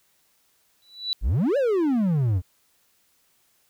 sine tone with exponential growth, 3951 Hz, B7, in tune, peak -20 dBFS, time 0.82-1.13 s, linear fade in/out 0 ms, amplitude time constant 66 ms
triangle exponential two-way sweep, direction up then down, 41.2 to 587.3 to 83.8 Hz, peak -17 dBFS, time 1.21-2.42 s, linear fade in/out 50 ms, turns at 1.57 s
effects white hiss -65 dBFS RMS until 3.69 s

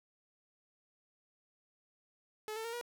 sawtooth tone with pitch steps, 429.8 / 445.7 / 462.2 / 479.4 Hz, A4 / A4 / A#4 / A#4, -41 / +22 / -15 / +48 cents, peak -35 dBFS, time 2.48-2.812 s, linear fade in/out 0 ms, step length 83 ms, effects none

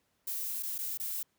violet noise with dropouts, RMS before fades -36 dBFS, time 0.27-1.23 s, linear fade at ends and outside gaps 5 ms, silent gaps 0.626-0.631 / 0.781-0.787 / 0.975-0.998 s, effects pink hiss -75 dBFS RMS until 1.38 s + high-pass 80 Hz 12 dB/octave

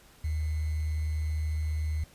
sine tone with sample-and-hold, 77.3 Hz, D#2, 11 cents flat, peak -27 dBFS, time 0.24-2.04 s, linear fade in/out 5 ms, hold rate 2100 Hz, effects pink hiss -57 dBFS RMS until 2.14 s + resampled to 32000 Hz

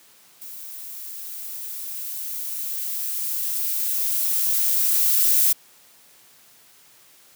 violet noise with level ramp, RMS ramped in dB -38 to -17 dBFS, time 0.41-5.53 s, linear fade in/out 10 ms, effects white hiss -53 dBFS RMS until 7.35 s + high-pass 100 Hz 12 dB/octave

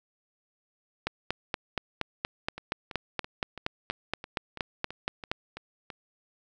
two click trains, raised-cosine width 0.3 ms, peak -12 / -23 dBFS, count 19 / 11, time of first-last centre 1.07-5.315 / 2.58-5.902 s, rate 4.24 / 3.01 Hz, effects none

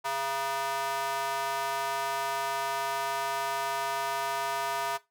square tone with high-pass filter, 136.6 Hz, C#3, 25 cents flat, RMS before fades -31 dBFS, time 0.04-4.98 s, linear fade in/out 20 ms, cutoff 890 Hz, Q 3, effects noise-tail reverb RT60 0.2 s tail -17 dB re dry

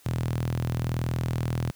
sawtooth tone with high-pass filter, 40.91 Hz, E1, 12 cents flat, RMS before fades -28 dBFS, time 0.05-1.71 s, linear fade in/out 10 ms, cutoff 110 Hz, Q 4.6, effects white hiss -57 dBFS RMS until 1.75 s

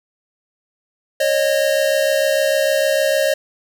square tone pair together, 548.4 / 615 Hz, C#5 / D#5, -19 / -20 cents, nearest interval major second, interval 199 cents, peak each -18 dBFS, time 1.2-3.34 s, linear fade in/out 5 ms, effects none

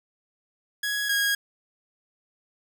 sawtooth tone pair in turn, 1668 / 1641.2 Hz, G#6 / G#6, +7 / -21 cents, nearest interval unison, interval 28 cents, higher first, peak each -22 / -18 dBFS, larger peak second, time 0.83-1.09 / 1.09-1.35 s, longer neither, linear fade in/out 5 ms, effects none

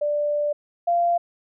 sine tone pair in turn, 589 / 691 Hz, D5 / F5, +5 / -19 cents, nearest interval minor third, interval 276 cents, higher second, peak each -20 / -17 dBFS, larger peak second, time 0.01-0.53 / 0.87-1.18 s, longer first, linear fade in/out 10 ms, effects none

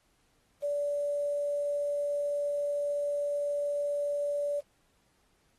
sine tone with quantisation, 578 Hz, D5, 28 cents flat, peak -28 dBFS, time 0.62-4.61 s, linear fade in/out 20 ms, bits 9, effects pink hiss -71 dBFS RMS until 5.58 s + AAC 32 kbps

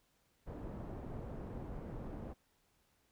pink low-pass noise, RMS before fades -45 dBFS, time 0.46-2.34 s, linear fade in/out 20 ms, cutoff 650 Hz, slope 12 dB/octave, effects pink hiss -75 dBFS RMS until 3.11 s

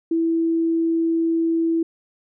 sine tone, 329.6 Hz, E4, in tune, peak -17 dBFS, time 0.11-1.83 s, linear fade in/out 5 ms, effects none

